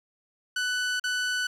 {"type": "tone with dropouts", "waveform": "sawtooth", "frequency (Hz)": 1492, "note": "F#6", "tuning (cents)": 14, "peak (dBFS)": -22, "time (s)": [0.56, 1.47], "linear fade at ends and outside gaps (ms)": 5, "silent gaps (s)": [0.998, 1.039], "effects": ["low-pass 8000 Hz 12 dB/octave", "9-bit"]}